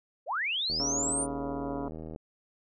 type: linear sweep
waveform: sine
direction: up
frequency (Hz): 449.9 to 9397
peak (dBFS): -28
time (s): 0.26-1.27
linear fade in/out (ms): 50
type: click train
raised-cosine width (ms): 2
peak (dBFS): -28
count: 117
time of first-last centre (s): 0.7-2.161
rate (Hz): 79.4
type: harmonic tone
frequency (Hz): 140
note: C#3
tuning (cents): +18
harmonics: 2 / 3 / 4 / 5 / 6 / 7 / 8 / 9 / 10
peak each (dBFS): -35 / -40 / -41 / -41 / -51 / -43 / -53 / -51 / -55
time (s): 0.8-1.88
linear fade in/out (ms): 0
effects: none